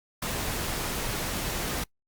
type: noise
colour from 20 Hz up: pink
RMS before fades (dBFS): -31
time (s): 0.22-1.84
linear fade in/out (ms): 5
effects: noise-tail reverb RT60 0.1 s tail -24 dB re dry + Opus 48 kbps